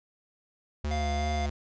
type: tone with vibrato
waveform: square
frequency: 73.42 Hz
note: D2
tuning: in tune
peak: -29 dBFS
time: 0.84-1.5 s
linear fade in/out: 5 ms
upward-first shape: sine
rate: 2.7 Hz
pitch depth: 34 cents each way
type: tone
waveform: square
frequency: 698.5 Hz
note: F5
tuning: in tune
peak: -32 dBFS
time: 0.91-1.46 s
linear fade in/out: 2 ms
effects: resampled to 16000 Hz